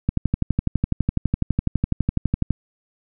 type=click train; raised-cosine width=5 ms; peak=-6 dBFS; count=30; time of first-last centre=0.09-2.507 s; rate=12 Hz; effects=none